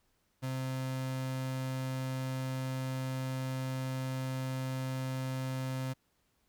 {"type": "tone", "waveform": "35% pulse", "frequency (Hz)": 130.81, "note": "C3", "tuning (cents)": 0, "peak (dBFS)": -32, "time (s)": [0.42, 5.94], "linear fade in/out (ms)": 20, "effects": ["pink hiss -75 dBFS RMS until 6.48 s"]}